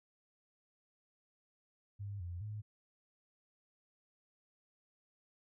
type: tone with pitch steps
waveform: sine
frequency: 100.9 / 87.5 / 106 Hz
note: G#2 / F2 / G#2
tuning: -49 / +4 / +36 cents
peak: -40 dBFS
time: 1.99-2.62 s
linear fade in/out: 20 ms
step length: 210 ms
effects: none